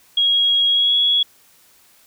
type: tone with pitch glide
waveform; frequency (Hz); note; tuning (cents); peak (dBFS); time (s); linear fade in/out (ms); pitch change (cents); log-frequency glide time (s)
sine; 3297 to 3353; G#7 to G#7; -13 to +16; -13; 0.17-1.23; 5; +29; 0.7-0.96
effects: white hiss -53 dBFS RMS until 2.06 s